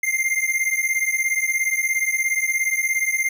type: beating tone pair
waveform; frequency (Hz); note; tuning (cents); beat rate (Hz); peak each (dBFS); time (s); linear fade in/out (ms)
square; 2093 / 2110; C7 / C7; 0 / +14; 17; -23; 0.03-3.29; 5
effects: none